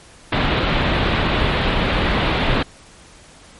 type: low-pass noise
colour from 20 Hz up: pink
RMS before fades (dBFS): -18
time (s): 0.32-2.63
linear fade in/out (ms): 5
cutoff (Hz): 3900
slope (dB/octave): 48
effects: pink hiss -45 dBFS RMS until 3.59 s + MP3 48 kbps